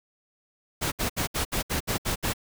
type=noise bursts; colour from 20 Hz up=pink; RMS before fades=-27 dBFS; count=9; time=0.81-2.336 s; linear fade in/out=20 ms; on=110 ms; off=67 ms; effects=none